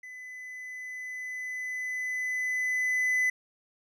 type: tone with level ramp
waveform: triangle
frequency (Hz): 2008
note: B6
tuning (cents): +28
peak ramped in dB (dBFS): -40 to -21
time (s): 0.03-3.3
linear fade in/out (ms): 5
effects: none